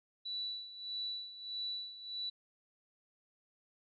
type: tone with tremolo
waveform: sine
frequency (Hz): 3951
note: B7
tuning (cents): 0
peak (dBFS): -36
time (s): 0.25-2.3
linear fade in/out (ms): 10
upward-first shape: sine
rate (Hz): 1.6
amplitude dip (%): 75
effects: none